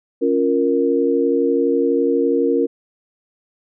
sine chord, Bb minor, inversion first, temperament equal, 277.2 / 349.2 / 466.2 Hz, Db4 / F4 / Bb4, 0 / 0 / 0 cents, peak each -19 / -20 / -17 dBFS, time 0.21-2.67 s, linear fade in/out 20 ms, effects none

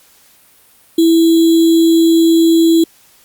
sine tone with sample-and-hold, 329.6 Hz, E4, in tune, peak -6 dBFS, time 0.98-2.84 s, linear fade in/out 5 ms, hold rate 3675 Hz, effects white hiss -48 dBFS RMS until 3.24 s + Opus 48 kbps

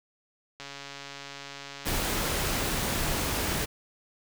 click train, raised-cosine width 0.2 ms, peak -23 dBFS, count 286, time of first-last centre 0.6-2.636 s, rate 140 Hz
pink noise, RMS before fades -29 dBFS, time 1.85-3.66 s, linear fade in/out 20 ms
effects none

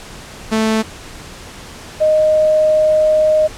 sawtooth / sine tone pair in turn, 220 / 619.4 Hz, A3 / D#5, 0 / -8 cents, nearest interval octave + tritone, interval 1792 cents, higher second, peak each -9 dBFS, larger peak neither, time 0.51-0.83 / 2-3.48 s, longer second, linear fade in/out 20 ms, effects pink hiss -34 dBFS RMS until 3.57 s + low-pass 9000 Hz 12 dB/octave

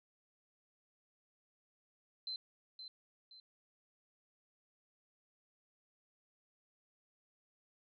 sine tone with echo, 4081 Hz, C8, 44 cents flat, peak -39 dBFS, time 2.27-2.36 s, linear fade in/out 2 ms, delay 520 ms, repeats 2, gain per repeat -8 dB, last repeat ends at 3.4 s, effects none

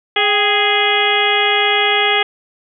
harmonic tone with a mistuned harmonic, 415.3 Hz, G#4, in tune, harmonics 1 / 2 / 3 / 4 / 5 / 6 / 7 / 8, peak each -20 / -19 / -23 / -22 / -18 / -22 / -21 / -19 dBFS, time 0.16-2.23 s, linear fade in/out 5 ms, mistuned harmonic 2, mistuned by -69 cents, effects none

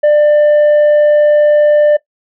sine tone with tanh clipping, 595 Hz, D5, 22 cents sharp, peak -6 dBFS, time 0.03-1.97 s, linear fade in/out 10 ms, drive 3 dB, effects noise-tail reverb RT60 0.1 s tail -19 dB re dry

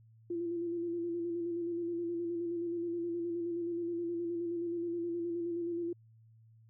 sine tone with vibrato, 341.7 Hz, F4, 38 cents flat, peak -33 dBFS, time 0.3-5.93 s, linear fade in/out 5 ms, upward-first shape square, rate 9.5 Hz, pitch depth 26 cents each way, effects added 112 Hz sine -58 dBFS peak until 6.69 s

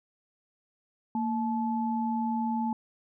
sine tone pair together, 230 / 865.6 Hz, A#3 / A5, -23 / -29 cents, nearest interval octave + major seventh, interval 2294 cents, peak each -28 / -31 dBFS, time 1.15-2.73 s, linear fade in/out 2 ms, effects none

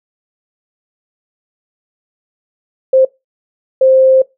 sine tone bursts at uneven times, 525 Hz, C5, 6 cents sharp, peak -5 dBFS, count 2, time 2.93-3.05 / 3.81-4.22 s, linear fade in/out 5 ms, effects noise-tail reverb RT60 0.2 s tail -21 dB re dry

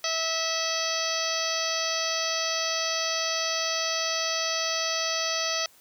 harmonic tone with a mistuned harmonic, 650 Hz, E5, 24 cents flat, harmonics 1 / 2 / 3 / 4 / 5 / 6 / 7 / 8 / 9, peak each -33 / -34 / -35 / -36 / -35 / -37 / -33 / -34 / -33 dBFS, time 0.04-5.66 s, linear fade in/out 2 ms, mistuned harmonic 9, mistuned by +25 cents, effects white hiss -57 dBFS RMS until 5.8 s

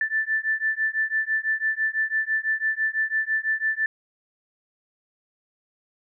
sine beating tone pair, 1760 / 1766 Hz, A6 / A6, 0 / +6 cents, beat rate 6 Hz, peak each -25 dBFS, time 0.01-3.86 s, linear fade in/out 2 ms, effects none

